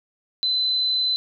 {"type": "tone", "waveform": "sine", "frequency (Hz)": 4032, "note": "B7", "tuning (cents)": 35, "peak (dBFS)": -19, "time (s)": [0.43, 1.16], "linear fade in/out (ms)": 0, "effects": []}